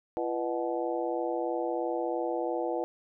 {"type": "harmonic tone with a mistuned harmonic", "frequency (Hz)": 123, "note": "B2", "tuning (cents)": -7, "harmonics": [3, 4, 5, 6, 7], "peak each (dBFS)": [-33, -33, -36, -36, -39], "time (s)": [0.17, 2.84], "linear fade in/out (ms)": 0, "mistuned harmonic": 3, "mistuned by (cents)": -140, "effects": []}